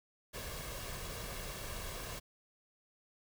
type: noise with comb filter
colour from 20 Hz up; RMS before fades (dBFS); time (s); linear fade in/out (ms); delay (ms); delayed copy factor
pink; -43; 0.33-2.2; 20; 1.8; +0.5
effects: none